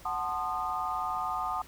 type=chord; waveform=sine; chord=F# diminished seventh; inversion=none; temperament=equal with one note detuned; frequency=740 / 880 / 1046.5 / 1227.4 Hz; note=F#5 / A5 / C6 / Eb6; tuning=0 / 0 / 0 / -24 cents; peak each=-35 / -36 / -38 / -33 dBFS; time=0.05-1.62 s; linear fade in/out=5 ms; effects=added 60 Hz sine -53 dBFS peak until 1.67 s + pink hiss -53 dBFS RMS until 1.67 s